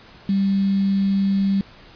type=tone with quantisation; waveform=sine; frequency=196 Hz; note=G3; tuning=in tune; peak=-16 dBFS; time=0.29-1.61 s; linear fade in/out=2 ms; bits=6; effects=pink hiss -46 dBFS RMS until 1.95 s + resampled to 11025 Hz